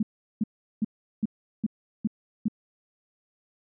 sine tone bursts, 215.8 Hz, A3, 33 cents flat, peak -21 dBFS, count 7, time 0-2.483 s, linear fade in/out 5 ms, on 29 ms, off 380 ms, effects none

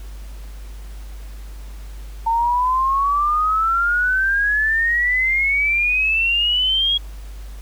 sine exponential sweep, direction up, 902 to 3322 Hz, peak -15 dBFS, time 2.26-6.98 s, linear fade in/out 10 ms, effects added 50 Hz sine -31 dBFS peak until 7.61 s + pink hiss -47 dBFS RMS until 7.61 s

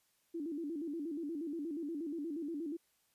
sine tone with vibrato, 311.1 Hz, D#4, in tune, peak -37 dBFS, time 0.34-2.77 s, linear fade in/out 10 ms, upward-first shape square, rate 8.4 Hz, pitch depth 130 cents each way, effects white hiss -75 dBFS RMS until 3.14 s + resampled to 32000 Hz

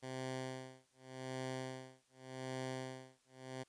10% pulse tone with tremolo, 130.1 Hz, C3, 9 cents flat, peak -32 dBFS, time 0.02-3.64 s, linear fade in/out 20 ms, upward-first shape sine, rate 0.86 Hz, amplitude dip 100%, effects white hiss -75 dBFS RMS until 3.68 s + resampled to 22050 Hz

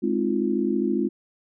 sine chord, F minor seventh, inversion first, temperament just, 209.5 / 261.9 / 314.3 / 349.2 Hz, Ab3 / C4 / Eb4 / F4, +15 / +2 / +18 / 0 cents, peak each -26 / -26 / -29 / -25 dBFS, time 0.02-1.09 s, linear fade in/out 20 ms, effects none

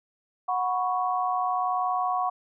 sine chord, F# suspended fourth, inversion none, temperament equal with one note detuned, 733.6 / 987.8 / 1108.7 Hz, F#5 / B5 / C#6, -15 / 0 / 0 cents, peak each -26 / -32 / -28 dBFS, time 0.48-2.3 s, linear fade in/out 10 ms, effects none

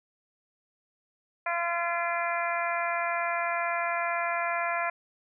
harmonic tone, 342.2 Hz, F4, 35 cents flat, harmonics 2 / 3 / 4 / 5 / 6 / 7, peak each -31 / -33 / -34 / -35 / -36 / -36 dBFS, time 1.46-4.9 s, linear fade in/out 5 ms, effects none

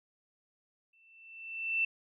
sine tone with exponential growth, 2673 Hz, E7, 23 cents sharp, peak -25 dBFS, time 0.93-1.85 s, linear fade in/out 5 ms, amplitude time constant 200 ms, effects none

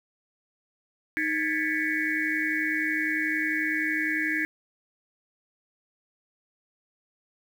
sine tone cluster, 311 / 1642 / 1753 / 1977 / 2229 Hz, D#4 / G#6 / A6 / B6 / C#7, -1 / -20 / -7 / +1 / +9 cents, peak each -31 dBFS, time 1.17-4.45 s, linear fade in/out 0 ms, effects 8-bit

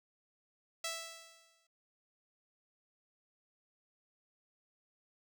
5% pulse tone with exponential decay, 659.3 Hz, E5, in tune, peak -24 dBFS, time 0.84-1.67 s, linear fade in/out 5 ms, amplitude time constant 180 ms, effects none

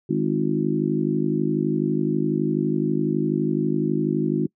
harmonic tone with a mistuned harmonic, 52 Hz, G#1, 3 cents sharp, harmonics 3 / 4 / 5 / 6 / 7, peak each -26 / -26 / -26 / -26 / -26 dBFS, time 0.09-4.47 s, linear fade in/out 10 ms, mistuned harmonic 7, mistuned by -25 cents, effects noise-tail reverb RT60 0.1 s tail -26 dB re dry

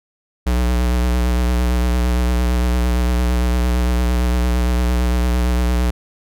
square tone with vibrato, 60.9 Hz, B1, 24 cents flat, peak -15 dBFS, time 0.46-5.91 s, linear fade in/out 10 ms, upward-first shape sine, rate 8.8 Hz, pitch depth 38 cents each way, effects none

